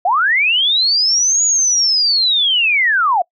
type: linear two-way sweep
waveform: sine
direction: up then down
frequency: 668 to 6860 to 668 Hz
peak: -11 dBFS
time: 0.05-3.22 s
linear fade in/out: 5 ms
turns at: 1.44 s
effects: noise-tail reverb RT60 0.1 s tail -26 dB re dry